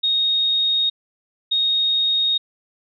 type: tone pair in turn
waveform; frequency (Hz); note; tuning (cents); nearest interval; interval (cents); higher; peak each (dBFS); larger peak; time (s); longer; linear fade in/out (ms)
sine; 3729 / 3729; A#7 / A#7; 0 / 0; unison; 0; neither; -16; neither; 0.03-0.9 / 1.51-2.38; neither; 10
effects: none